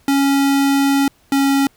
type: tone pair in turn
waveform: square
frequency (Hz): 277.2 / 275.7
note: C#4 / C#4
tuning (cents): 0 / -9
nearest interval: unison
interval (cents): 9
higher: first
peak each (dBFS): -13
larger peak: neither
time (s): 0.08-1.08 / 1.32-1.67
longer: first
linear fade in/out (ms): 2
effects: pink hiss -55 dBFS RMS until 1.76 s